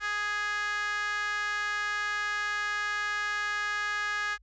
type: tone with high-pass filter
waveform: sawtooth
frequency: 415.3 Hz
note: G#4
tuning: in tune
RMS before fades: -31 dBFS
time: 0-4.38 s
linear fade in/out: 50 ms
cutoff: 1500 Hz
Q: 7.5
effects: added 50 Hz sine -57 dBFS peak until 4.42 s + resampled to 16000 Hz